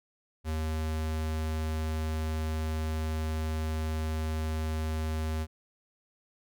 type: tone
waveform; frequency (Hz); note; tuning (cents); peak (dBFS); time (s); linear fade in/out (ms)
square; 78.7; D#2; +20; -30; 0.44-5.47; 50
effects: none